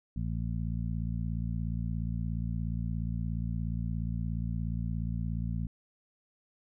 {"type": "harmonic tone", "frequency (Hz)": 57, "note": "A#1", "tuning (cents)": -38, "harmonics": [1, 2, 3, 4], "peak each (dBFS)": [-34, -35, -36, -41], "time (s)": [0.16, 5.67], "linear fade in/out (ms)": 5, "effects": []}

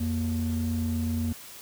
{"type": "ring-modulated tone", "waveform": "triangle", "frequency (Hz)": 160.8, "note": "E3", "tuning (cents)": -43, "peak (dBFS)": -19, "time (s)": [0, 1.33], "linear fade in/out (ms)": 10, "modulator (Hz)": 73.4, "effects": ["tanh soft clip ceiling -20 dBFS", "white hiss -45 dBFS RMS until 1.61 s"]}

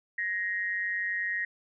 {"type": "tone with amplitude modulation", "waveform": "sine", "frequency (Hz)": 1881, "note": "A#6", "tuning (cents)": 15, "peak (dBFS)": -25, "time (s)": [0.18, 1.45], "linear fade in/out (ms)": 5, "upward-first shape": "sine", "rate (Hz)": 192, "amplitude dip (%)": 70, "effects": []}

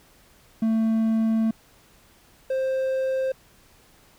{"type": "tone pair in turn", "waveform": "triangle", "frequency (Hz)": [222.9, 526.5], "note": ["A3", "C5"], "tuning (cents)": [23, 11], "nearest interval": "octave + minor third", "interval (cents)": 1488, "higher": "second", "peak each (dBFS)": [-17, -20], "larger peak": "first", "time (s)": [[0.62, 1.51], [2.5, 3.32]], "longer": "first", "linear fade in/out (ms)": 5, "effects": ["pink hiss -56 dBFS RMS until 4.18 s"]}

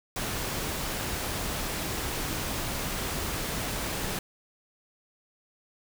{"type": "noise", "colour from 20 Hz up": "pink", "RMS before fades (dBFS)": -32, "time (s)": [0.16, 4.19], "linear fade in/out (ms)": 2, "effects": []}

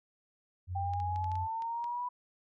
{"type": "tone", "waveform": "sine", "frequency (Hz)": 90.5, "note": "F#2", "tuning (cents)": -38, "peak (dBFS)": -34, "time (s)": [0.67, 1.48], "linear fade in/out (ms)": 50}
{"type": "exponential sweep", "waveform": "sine", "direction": "up", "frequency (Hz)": [784, 990], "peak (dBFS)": -33, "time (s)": [0.75, 2.09], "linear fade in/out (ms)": 10}
{"type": "clicks", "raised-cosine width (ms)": 0.2, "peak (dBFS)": -34, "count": 8, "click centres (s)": [0.936, 1.001, 1.16, 1.243, 1.317, 1.355, 1.622, 1.842]}
{"effects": []}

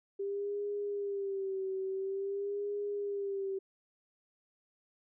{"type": "tone with vibrato", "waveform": "sine", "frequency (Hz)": 395.2, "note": "G4", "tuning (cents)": 14, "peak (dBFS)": -33, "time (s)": [0.19, 3.59], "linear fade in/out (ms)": 10, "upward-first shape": "sine", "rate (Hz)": 0.48, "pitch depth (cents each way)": 61, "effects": []}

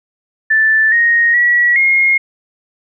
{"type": "tone with pitch steps", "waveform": "sine", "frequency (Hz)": [1761, 1868, 1930, 2146], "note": ["A6", "A#6", "B6", "C7"], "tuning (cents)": [1, 3, -40, 43], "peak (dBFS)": -8, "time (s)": [0.5, 2.18], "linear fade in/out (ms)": 10, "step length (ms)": 420, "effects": []}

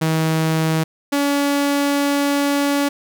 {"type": "tone pair in turn", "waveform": "sawtooth", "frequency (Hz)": [159.8, 284], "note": ["D#3", "C#4"], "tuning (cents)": [47, 42], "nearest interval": "minor seventh", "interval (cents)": 995, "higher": "second", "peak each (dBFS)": -12, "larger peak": "neither", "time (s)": [[0.01, 0.84], [1.12, 2.89]], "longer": "second", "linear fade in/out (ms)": 10, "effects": []}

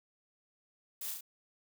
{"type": "noise with echo", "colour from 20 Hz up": "blue", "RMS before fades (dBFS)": -41, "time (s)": [1.01, 1.11], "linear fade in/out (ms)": 5, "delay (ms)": 33, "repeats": 3, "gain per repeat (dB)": -2, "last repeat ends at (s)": 1.209, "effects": []}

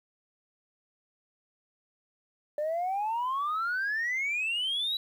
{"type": "exponential sweep", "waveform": "sine", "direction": "up", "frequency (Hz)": [586, 3951], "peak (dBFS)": -26, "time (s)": [2.58, 4.97], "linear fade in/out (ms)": 2, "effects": ["tanh soft clip ceiling -25 dBFS", "10-bit"]}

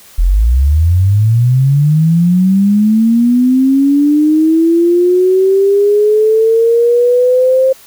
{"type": "linear sweep", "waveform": "sine", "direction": "up", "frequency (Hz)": [39.28, 530], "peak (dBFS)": -6, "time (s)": [0.18, 7.73], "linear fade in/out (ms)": 10, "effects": ["white hiss -40 dBFS RMS until 7.86 s"]}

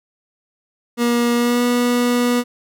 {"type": "tone with pitch glide", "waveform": "30% pulse", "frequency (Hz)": [238.3, 243.3], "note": ["A#3", "B3"], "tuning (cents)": [38, -26], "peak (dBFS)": -12, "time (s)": [0.97, 2.44], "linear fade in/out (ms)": 50, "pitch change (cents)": 36, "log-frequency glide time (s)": [1.35, 1.63], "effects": []}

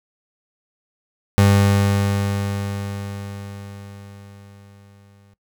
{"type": "tone with exponential decay", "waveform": "30% pulse", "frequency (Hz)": 100, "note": "G2", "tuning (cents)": 35, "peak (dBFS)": -8, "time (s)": [1.38, 5.34], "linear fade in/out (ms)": 0, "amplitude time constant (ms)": 860, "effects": ["noise-tail reverb RT60 0.1 s tail -18 dB re dry"]}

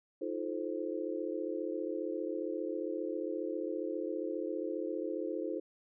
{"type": "chord", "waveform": "sine", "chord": "F dominant seventh", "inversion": "third", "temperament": "just", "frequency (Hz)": [314.3, 349.2, 436.5, 523.8], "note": ["Eb4", "F4", "A4", "C5"], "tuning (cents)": [18, 0, -14, 2], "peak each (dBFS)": [-39, -39, -40, -40], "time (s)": [0.21, 5.6], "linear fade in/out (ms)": 10, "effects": []}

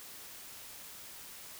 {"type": "silence", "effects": ["white hiss -49 dBFS RMS until 1.59 s"]}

